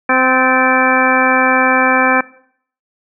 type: harmonic tone with a mistuned harmonic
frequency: 258.9 Hz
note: C4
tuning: 18 cents flat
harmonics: 1 / 2 / 3 / 4 / 5 / 6 / 7 / 9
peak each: -18 / -18 / -18 / -18 / -18 / -18 / -18 / -18 dBFS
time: 0.09-2.21 s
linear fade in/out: 5 ms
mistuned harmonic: 7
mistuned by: -50 cents
effects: noise-tail reverb RT60 0.6 s tail -19 dB re dry